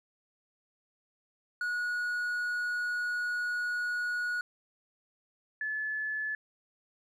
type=tone pair in turn; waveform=triangle / sine; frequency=1456 / 1726.2 Hz; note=F#6 / A6; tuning=-28 / -34 cents; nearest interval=minor third; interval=294 cents; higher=second; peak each=-28 / -31 dBFS; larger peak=first; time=1.61-4.41 / 5.61-6.35 s; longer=first; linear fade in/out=2 ms; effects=none